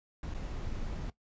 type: noise with dropouts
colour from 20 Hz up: brown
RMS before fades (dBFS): -37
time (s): 0.23-1.1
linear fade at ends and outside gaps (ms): 2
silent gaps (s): 0.34-0.346
effects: noise-tail reverb RT60 0.1 s tail -17 dB re dry + resampled to 16000 Hz